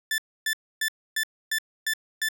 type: tone bursts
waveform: sawtooth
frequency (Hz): 1758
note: A6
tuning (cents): -2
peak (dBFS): -20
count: 7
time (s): 0.11-2.287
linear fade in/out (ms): 2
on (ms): 71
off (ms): 280
effects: none